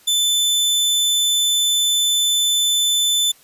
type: tone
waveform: sawtooth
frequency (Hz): 3520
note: A7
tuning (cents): 0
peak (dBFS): -12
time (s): 0.07-3.32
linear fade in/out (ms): 10
effects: white hiss -51 dBFS RMS until 3.43 s + resampled to 32000 Hz